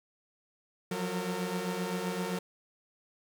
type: tone cluster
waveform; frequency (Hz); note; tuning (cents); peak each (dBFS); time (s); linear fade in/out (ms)
sawtooth; 176.3 / 184 / 457.2; F3 / F#3 / A#4; +17 / -9 / -34; -34 / -31 / -33; 0.91-2.39; 5
effects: none